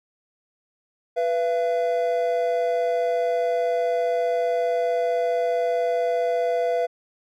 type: tone pair together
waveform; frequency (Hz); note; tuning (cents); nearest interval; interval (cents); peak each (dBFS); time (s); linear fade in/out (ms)
triangle; 493.9 / 678.6; B4 / F5; 0 / -50; tritone; 550; -21; 1.16-6.87; 20
effects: none